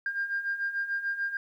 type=beating tone pair; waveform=sine; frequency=1599 / 1605.8 Hz; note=G6 / G6; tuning=+34 / +41 cents; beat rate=6.8 Hz; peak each=-34 / -29 dBFS; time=0.06-1.37 s; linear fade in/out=2 ms; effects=tanh soft clip ceiling -22 dBFS + 11-bit